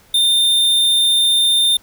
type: tone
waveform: square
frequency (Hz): 3615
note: A7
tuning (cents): +46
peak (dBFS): -12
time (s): 0.14-1.77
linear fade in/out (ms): 5
effects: pink hiss -50 dBFS RMS until 1.82 s